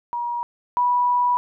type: tone pair in turn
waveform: sine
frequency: 955 / 979 Hz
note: A#5 / B5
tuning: +42 / -15 cents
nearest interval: unison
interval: 43 cents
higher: second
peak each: -23 / -16 dBFS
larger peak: second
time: 0.13-0.43 / 0.77-1.37 s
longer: second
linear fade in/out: 0 ms
effects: none